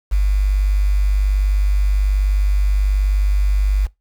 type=tone with quantisation; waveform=sine; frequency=49.39 Hz; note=G1; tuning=14 cents sharp; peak=-12 dBFS; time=0.11-3.87 s; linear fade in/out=20 ms; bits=6; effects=noise-tail reverb RT60 0.2 s tail -22 dB re dry